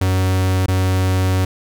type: tone with dropouts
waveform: 45% pulse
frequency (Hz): 93.5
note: F#2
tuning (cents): +19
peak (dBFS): -14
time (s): 0.01-1.45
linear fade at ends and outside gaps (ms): 5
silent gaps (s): 0.662-0.682
effects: none